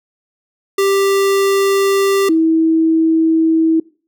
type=tone pair in turn; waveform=square / sine; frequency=393.3 / 323.2 Hz; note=G4 / E4; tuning=+6 / -34 cents; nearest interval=minor third; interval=340 cents; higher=first; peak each=-12 / -9 dBFS; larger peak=second; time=0.78-2.29 / 2.29-3.8 s; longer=neither; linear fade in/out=5 ms; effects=noise-tail reverb RT60 0.4 s tail -23 dB re dry